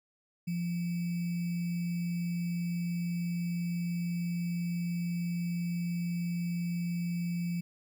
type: tone with sample-and-hold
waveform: sine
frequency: 173 Hz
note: F3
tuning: 16 cents flat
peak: -30 dBFS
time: 0.47-7.61 s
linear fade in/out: 10 ms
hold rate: 2450 Hz
effects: none